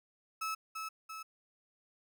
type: tone with echo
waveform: 35% pulse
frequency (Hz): 1300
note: E6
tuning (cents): -24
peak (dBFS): -33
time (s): 0.41-0.55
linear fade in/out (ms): 10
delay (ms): 340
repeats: 2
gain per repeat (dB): -4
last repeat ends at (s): 1.23
effects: none